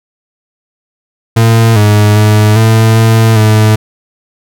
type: tone with pitch steps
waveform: 40% pulse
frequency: 113.7 / 104.8 / 106.3 / 111.6 / 112.3 / 108.1 Hz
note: A#2 / G#2 / G#2 / A2 / A2 / A2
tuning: -43 / +16 / +41 / +25 / +36 / -30 cents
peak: -3 dBFS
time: 1.36-3.76 s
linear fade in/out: 10 ms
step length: 400 ms
effects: none